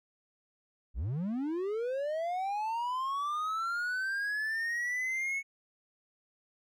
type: linear sweep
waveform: triangle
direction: up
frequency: 43.68 to 2216 Hz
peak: -29 dBFS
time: 0.94-5.43 s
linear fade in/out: 50 ms
effects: none